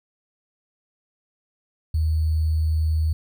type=tone with sample-and-hold; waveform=sine; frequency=78.9 Hz; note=D#2; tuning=25 cents sharp; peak=-18 dBFS; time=1.94-3.13 s; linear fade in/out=5 ms; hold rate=4410 Hz; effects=none